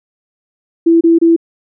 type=tone bursts; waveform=sine; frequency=332.8 Hz; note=E4; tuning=17 cents sharp; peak=-5 dBFS; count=3; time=0.86-1.364 s; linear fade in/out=10 ms; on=150 ms; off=27 ms; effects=none